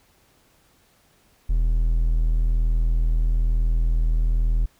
triangle tone, 40.54 Hz, E1, 28 cents flat, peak -15 dBFS, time 1.49-4.66 s, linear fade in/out 10 ms, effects pink hiss -60 dBFS RMS until 4.79 s

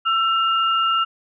sine tone pair together, 1337.2 / 2827 Hz, E6 / F7, +24 / +20 cents, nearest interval octave + minor second, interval 1296 cents, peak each -17 / -23 dBFS, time 0.05-1.05 s, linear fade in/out 20 ms, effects none

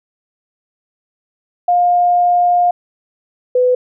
sine tone pair in turn, 708 / 500.6 Hz, F5 / B4, +23 / +23 cents, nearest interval tritone, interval 600 cents, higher first, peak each -9 / -9 dBFS, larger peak neither, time 1.68-2.71 / 3.55-3.75 s, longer first, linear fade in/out 5 ms, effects none

